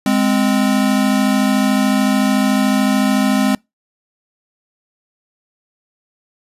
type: tone pair together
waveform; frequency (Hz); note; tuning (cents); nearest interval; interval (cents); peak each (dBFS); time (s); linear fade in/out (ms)
square; 206.6 / 260.3; G#3 / C4; -9 / -9; major third; 400; -16; 0.06-3.55; 2
effects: noise-tail reverb RT60 0.2 s tail -26 dB re dry + resampled to 32000 Hz